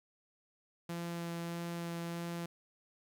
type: tone with vibrato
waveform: sawtooth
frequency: 170.1 Hz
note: F3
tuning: 45 cents flat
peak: -34 dBFS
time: 0.89-2.46 s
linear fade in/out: 5 ms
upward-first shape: sine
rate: 1.6 Hz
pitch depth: 8 cents each way
effects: 12-bit